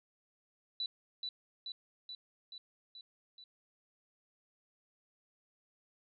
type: tone with echo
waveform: sine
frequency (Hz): 3965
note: B7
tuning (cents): +6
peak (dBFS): -34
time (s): 0.8-0.86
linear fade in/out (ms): 2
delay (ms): 430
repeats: 6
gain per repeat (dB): -3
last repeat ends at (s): 3.44
effects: none